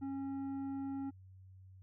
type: tone with tanh clipping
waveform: sine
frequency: 273 Hz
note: C#4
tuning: 26 cents flat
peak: -39 dBFS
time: 0.01-1.11 s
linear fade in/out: 20 ms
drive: 8 dB
effects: added 94 Hz sine -54 dBFS peak until 1.82 s